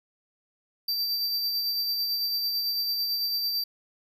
square tone with tremolo, 4672 Hz, D8, 10 cents flat, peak -25 dBFS, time 0.88-3.64 s, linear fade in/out 5 ms, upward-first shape sine, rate 9 Hz, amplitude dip 30%, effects none

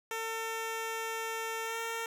10% pulse tone with pitch glide, 450 to 456.3 Hz, A4 to A#4, +39 to -37 cents, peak -26 dBFS, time 0.11-2.06 s, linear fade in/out 2 ms, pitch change +24 cents, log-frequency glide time 1.65-1.78 s, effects none

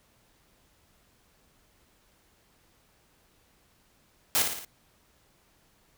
white noise with echo, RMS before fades -24 dBFS, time 4.35-4.42 s, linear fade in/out 0 ms, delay 57 ms, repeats 4, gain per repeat -5 dB, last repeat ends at 4.648 s, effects pink hiss -65 dBFS RMS until 5.97 s

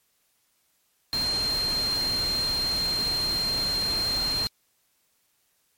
sine tone in noise, 4186 Hz, C8, in tune, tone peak -24 dBFS, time 1.13-4.47 s, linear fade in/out 0 ms, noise pink, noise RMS -34 dBFS, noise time 1.13-4.47 s, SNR +7 dB, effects white hiss -69 dBFS RMS until 5.77 s + MP3 64 kbps

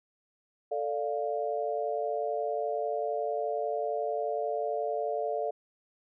sine chord, D minor, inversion second, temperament equal with one note detuned, 442.3 / 587.3 / 698.5 Hz, A4 / D5 / F5, +9 / 0 / 0 cents, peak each -33 dBFS, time 0.71-5.51 s, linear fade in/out 10 ms, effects none

